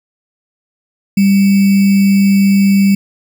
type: tone with sample-and-hold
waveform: sine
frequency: 197.2 Hz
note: G3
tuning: 11 cents sharp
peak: -6 dBFS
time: 1.17-2.95 s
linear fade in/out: 5 ms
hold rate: 2450 Hz
effects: none